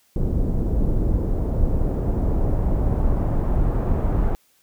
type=noise with low-pass filter sweep; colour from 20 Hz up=brown; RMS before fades=-20 dBFS; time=0.16-4.35 s; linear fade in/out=0 ms; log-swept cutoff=420 to 1000 Hz; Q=0.95; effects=white hiss -61 dBFS RMS until 4.62 s